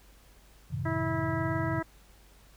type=chord; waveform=sine; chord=F# diminished seventh; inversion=none; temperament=just; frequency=92.5 / 111 / 133.2 / 159.84 Hz; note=F#2 / A2 / C3 / Eb3; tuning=0 / +16 / +31 / +47 cents; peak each=-37 / -37 / -34 / -38 dBFS; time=0.7-1.81 s; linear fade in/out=20 ms
type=harmonic tone; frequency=325.5 Hz; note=E4; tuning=22 cents flat; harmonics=1 / 2 / 3 / 4 / 5 / 6; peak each=-33 / -36 / -38 / -39 / -40 / -41 dBFS; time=0.85-1.83 s; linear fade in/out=10 ms
effects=added 50 Hz sine -56 dBFS peak until 2.56 s + pink hiss -60 dBFS RMS until 2.56 s